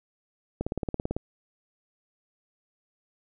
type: click train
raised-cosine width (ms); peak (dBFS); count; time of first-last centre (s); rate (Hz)
2; -15; 11; 0.61-1.166; 18
effects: none